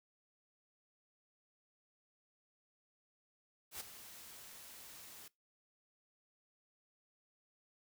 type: noise with ADSR envelope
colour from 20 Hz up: white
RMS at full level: -43 dBFS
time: 3.71-5.28 s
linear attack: 93 ms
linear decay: 14 ms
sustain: -11 dB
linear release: 4 ms
effects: noise-tail reverb RT60 0.2 s tail -22 dB re dry